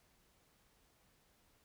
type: silence
effects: pink hiss -72 dBFS RMS until 1.64 s